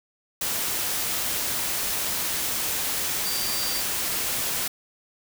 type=tone in noise; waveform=sine; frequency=4699 Hz; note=D8; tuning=in tune; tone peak=-31 dBFS; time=3.25-3.81 s; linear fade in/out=5 ms; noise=white; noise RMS=-27 dBFS; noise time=0.41-4.68 s; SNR=-7 dB; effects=none